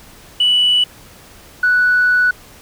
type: tone pair in turn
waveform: sine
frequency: 2959 / 1479.5 Hz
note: F#7 / F#6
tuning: -1 / -1 cents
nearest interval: octave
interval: 1200 cents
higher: first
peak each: -9 dBFS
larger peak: neither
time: 0.4-0.84 / 1.63-2.31 s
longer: second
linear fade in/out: 5 ms
effects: tanh soft clip ceiling -6 dBFS + pink hiss -42 dBFS RMS until 2.61 s